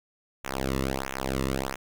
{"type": "tone with flanger", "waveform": "sawtooth", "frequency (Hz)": 66.5, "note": "C2", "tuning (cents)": 29, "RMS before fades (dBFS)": -30, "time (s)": [0.44, 1.76], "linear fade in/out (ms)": 10, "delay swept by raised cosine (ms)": [0.21, 1.31], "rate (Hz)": 1.5, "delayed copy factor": -1, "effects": []}